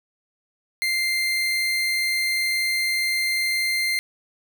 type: tone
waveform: 30% pulse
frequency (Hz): 2093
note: C7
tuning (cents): 0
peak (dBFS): -18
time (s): 0.82-3.99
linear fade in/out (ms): 0
effects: none